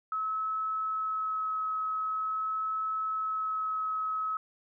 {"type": "tone with vibrato", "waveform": "sine", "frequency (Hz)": 1289, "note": "E6", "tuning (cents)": -39, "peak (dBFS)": -29, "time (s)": [0.12, 4.37], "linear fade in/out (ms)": 2, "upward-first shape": "sine", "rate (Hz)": 0.45, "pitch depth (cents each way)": 9, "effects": []}